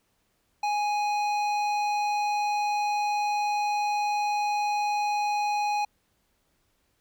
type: tone with hard clipping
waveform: sine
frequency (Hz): 830.6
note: G#5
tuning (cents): 0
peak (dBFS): -26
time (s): 0.63-5.85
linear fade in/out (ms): 5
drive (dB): 12
effects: pink hiss -71 dBFS RMS until 7 s